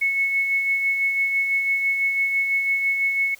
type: tone with tremolo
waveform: sine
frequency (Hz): 2200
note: C#7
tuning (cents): -14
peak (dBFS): -17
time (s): 0.01-3.35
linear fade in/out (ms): 10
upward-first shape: sine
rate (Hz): 6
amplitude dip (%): 40
effects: white hiss -50 dBFS RMS until 3.39 s